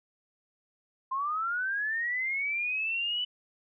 sine linear sweep, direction up, 1037 to 2992 Hz, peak -28 dBFS, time 1.11-3.25 s, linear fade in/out 10 ms, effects none

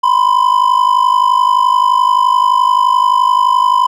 triangle ring-modulated tone, 1008 Hz, B5, 35 cents sharp, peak -3 dBFS, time 0.03-3.87 s, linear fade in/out 10 ms, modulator 25.8 Hz, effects none

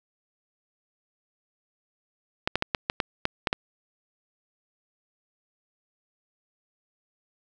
clicks, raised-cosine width 0.3 ms, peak -7 dBFS, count 9, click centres 2.475 / 2.556 / 2.624 / 2.748 / 2.899 / 3.002 / 3.254 / 3.472 / 3.529 s, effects none

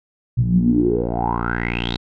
10% pulse tone with low-pass filter sweep, 58.6 Hz, A#1, 10 cents sharp, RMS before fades -19 dBFS, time 0.37-1.97 s, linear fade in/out 10 ms, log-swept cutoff 120 to 4100 Hz, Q 10, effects none

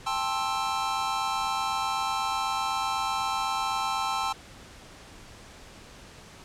square chord, A minor seventh, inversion third, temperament just, 792 / 880 / 1056 / 1320 Hz, G5 / A5 / C6 / E6, +18 / 0 / +16 / +2 cents, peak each -33 dBFS, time 0.06-4.33 s, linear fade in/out 10 ms, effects pink hiss -48 dBFS RMS until 6.44 s + low-pass 8000 Hz 12 dB/octave

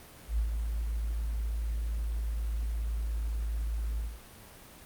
sine tone with ADSR envelope, 55 Hz, A1, in tune, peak -24 dBFS, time 0.27-4.2 s, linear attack 110 ms, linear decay 85 ms, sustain -5 dB, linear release 210 ms, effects pink hiss -51 dBFS RMS until 4.85 s + Opus 32 kbps

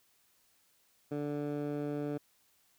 15% pulse tone with band-pass filter, 146.3 Hz, D3, 6 cents flat, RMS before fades -36 dBFS, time 1.11-2.18 s, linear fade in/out 10 ms, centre 330 Hz, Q 0.88, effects white hiss -70 dBFS RMS until 2.78 s

